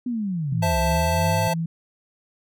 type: linear two-way sweep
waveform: sine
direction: down then up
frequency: 253.1 to 62 to 107.5 Hz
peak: -23 dBFS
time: 0.06-1.48 s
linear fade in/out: 5 ms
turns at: 0.78 s
type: tone with tremolo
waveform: sine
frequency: 164.81 Hz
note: E3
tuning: in tune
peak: -22 dBFS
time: 0.52-1.66 s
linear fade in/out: 5 ms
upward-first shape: triangle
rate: 3 Hz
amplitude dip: 50%
type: chord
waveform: square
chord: A minor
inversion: first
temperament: equal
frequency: 523.3 / 659.3 / 880 Hz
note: C5 / E5 / A5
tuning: 0 / 0 / 0 cents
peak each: -29 / -27 / -25 dBFS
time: 0.62-1.54 s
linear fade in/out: 10 ms
effects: none